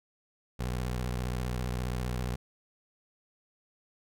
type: tone with vibrato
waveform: 20% pulse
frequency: 61.74 Hz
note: B1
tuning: in tune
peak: -26 dBFS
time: 0.59-2.36 s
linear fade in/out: 10 ms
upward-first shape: sine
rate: 15 Hz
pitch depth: 100 cents each way
effects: none